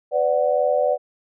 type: chord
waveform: sine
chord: B minor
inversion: none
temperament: equal with one note detuned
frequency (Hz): 504.6 / 587.3 / 740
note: B4 / D5 / F#5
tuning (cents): +37 / 0 / 0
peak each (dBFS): -21 / -19 / -24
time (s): 0.11-0.98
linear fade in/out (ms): 50
effects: none